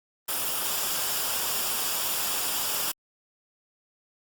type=noise with comb filter; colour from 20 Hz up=white; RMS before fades=-28 dBFS; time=0.28-2.92 s; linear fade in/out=10 ms; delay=0.48 ms; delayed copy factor=-0.5; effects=Opus 32 kbps